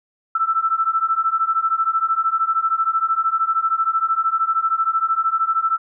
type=beating tone pair; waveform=sine; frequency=1318.5 / 1331.5 Hz; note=E6 / E6; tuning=0 / +17 cents; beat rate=13 Hz; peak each=-20 / -19 dBFS; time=0.35-5.78 s; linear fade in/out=5 ms; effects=none